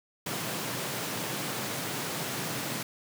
pink high-pass noise, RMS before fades -34 dBFS, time 0.26-2.83 s, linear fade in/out 5 ms, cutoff 110 Hz, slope 48 dB/octave, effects none

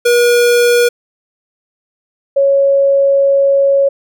square / sine tone pair in turn, 480.6 / 553.4 Hz, B4 / C#5, -47 / -3 cents, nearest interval major second, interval 244 cents, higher second, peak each -8 / -7 dBFS, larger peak second, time 0.05-0.89 / 2.36-3.89 s, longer second, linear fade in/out 10 ms, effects none

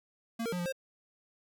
square tone with pitch steps, 229.4 / 462.3 / 178.6 / 174.8 / 532 Hz, A#3 / A#4 / F3 / F3 / C5, -28 / -14 / +39 / +2 / +29 cents, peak -33 dBFS, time 0.39-0.725 s, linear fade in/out 10 ms, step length 67 ms, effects none

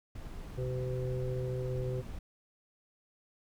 brown noise, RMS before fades -43 dBFS, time 0.15-2.19 s, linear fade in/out 5 ms
harmonic tone, 127.1 Hz, C3, 50 cents flat, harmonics 1 / 3 / 4, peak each -34 / -39 / -40 dBFS, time 0.57-2.02 s, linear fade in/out 20 ms
effects none

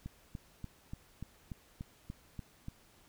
click train, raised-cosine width 5 ms, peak -29 dBFS, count 10, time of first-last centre 0.06-2.684 s, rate 3.43 Hz, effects pink hiss -64 dBFS RMS until 3.08 s

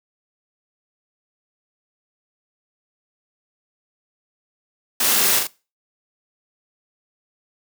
white noise with echo, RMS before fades -19 dBFS, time 5-5.39 s, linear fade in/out 5 ms, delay 41 ms, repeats 2, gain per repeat -4 dB, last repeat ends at 5.472 s, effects noise-tail reverb RT60 0.3 s tail -21 dB re dry + high-pass 200 Hz 12 dB/octave

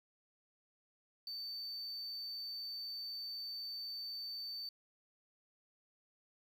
sine tone, 4556 Hz, C#8, 47 cents sharp, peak -39 dBFS, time 1.27-4.69 s, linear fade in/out 2 ms, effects tanh soft clip ceiling -40 dBFS + 11-bit

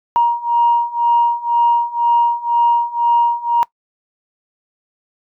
sine beating tone pair, 943 / 945 Hz, A#5 / A#5, +20 / +23 cents, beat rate 2 Hz, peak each -15 / -13 dBFS, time 0.16-3.63 s, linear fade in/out 0 ms, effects noise-tail reverb RT60 0.1 s tail -22 dB re dry + tanh soft clip ceiling -4 dBFS

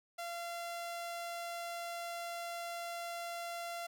sawtooth tone, 686 Hz, F5, 31 cents flat, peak -36 dBFS, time 0.18-3.87 s, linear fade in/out 10 ms, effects none

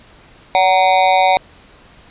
square tone with amplitude modulation, 750 Hz, F#5, 23 cents sharp, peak -6 dBFS, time 0.55-1.37 s, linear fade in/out 0 ms, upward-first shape sine, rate 181 Hz, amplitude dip 100%, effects pink hiss -45 dBFS RMS until 2.1 s + resampled to 8000 Hz

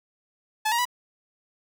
sawtooth tone with pitch steps, 864 / 943 / 982 Hz, A5 / A#5 / B5, -32 / +20 / -10 cents, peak -18 dBFS, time 0.65-0.854 s, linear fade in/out 10 ms, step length 68 ms, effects none

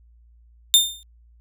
sawtooth tone with exponential decay, 3617 Hz, A7, 47 cents sharp, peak -5 dBFS, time 0.74-1.03 s, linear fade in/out 0 ms, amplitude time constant 62 ms, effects added 58 Hz sine -50 dBFS peak until 1.4 s

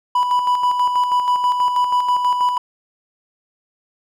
triangle tone with tremolo, 987.8 Hz, B5, in tune, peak -11 dBFS, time 0.15-2.58 s, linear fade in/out 5 ms, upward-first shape square, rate 6.2 Hz, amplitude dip 45%, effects none

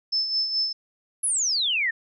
sine tone with tremolo, 5260 Hz, E8, 5 cents flat, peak -20 dBFS, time 0.12-0.73 s, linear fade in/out 10 ms, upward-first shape sine, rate 4.7 Hz, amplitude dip 55%
sine exponential sweep, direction down, 11200 to 1760 Hz, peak -21 dBFS, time 1.23-1.91 s, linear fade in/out 10 ms
effects none

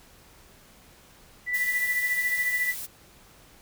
sine tone with tremolo, 1975.5 Hz, B6, in tune, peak -21 dBFS, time 1.46-2.75 s, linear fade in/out 50 ms, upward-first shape triangle, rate 14 Hz, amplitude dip 60%
blue noise, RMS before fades -36 dBFS, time 1.53-2.87 s, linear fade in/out 20 ms
effects pink hiss -54 dBFS RMS until 3.61 s

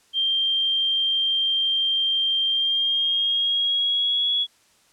sine tone with pitch glide, 3173 to 3362 Hz, G7 to G#7, +20 to +20 cents, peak -19 dBFS, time 0.13-4.47 s, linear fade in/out 50 ms, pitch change +100 cents, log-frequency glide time 2.48-4.32 s, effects white hiss -59 dBFS RMS until 4.92 s + low-pass 9000 Hz 12 dB/octave

